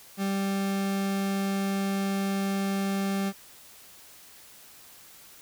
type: tone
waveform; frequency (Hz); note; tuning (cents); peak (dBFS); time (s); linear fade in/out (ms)
40% pulse; 196; G3; 0; -25; 0.17-3.33; 50
effects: white hiss -51 dBFS RMS until 5.41 s